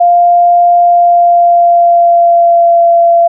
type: tone with pitch glide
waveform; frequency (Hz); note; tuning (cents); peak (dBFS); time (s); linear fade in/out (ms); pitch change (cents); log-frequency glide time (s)
sine; 698.5 to 682.5; F5 to F5; 0 to -40; -3; 0-3.28; 10; -40; 0.77-2.86
effects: none